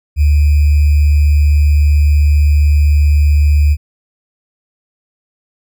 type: tone with sample-and-hold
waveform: sine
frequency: 73.7 Hz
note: D2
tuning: 7 cents sharp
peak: -6 dBFS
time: 0.16-3.77 s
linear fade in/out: 50 ms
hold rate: 2450 Hz
effects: none